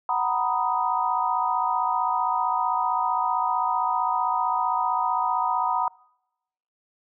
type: chord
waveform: sine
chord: B major seventh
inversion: second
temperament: equal with one note detuned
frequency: 744.7 / 932.3 / 987.8 / 1244.5 Hz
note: F#5 / A#5 / B5 / D#6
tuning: +11 / 0 / 0 / 0 cents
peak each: -28 / -26 / -26 / -28 dBFS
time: 0.09-5.88 s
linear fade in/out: 2 ms
effects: noise-tail reverb RT60 0.9 s tail -26 dB re dry